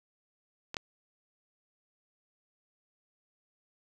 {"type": "clicks", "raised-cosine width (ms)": 0.2, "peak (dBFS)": [-20, -15], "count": 2, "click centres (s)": [0.744, 0.768], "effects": ["9-bit"]}